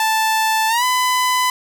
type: tone with pitch glide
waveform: sawtooth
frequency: 880 to 1005 Hz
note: A5 to B5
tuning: 0 to +30 cents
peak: -11 dBFS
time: 0-1.5 s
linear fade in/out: 2 ms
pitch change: +230 cents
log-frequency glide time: 0.68-0.84 s
effects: none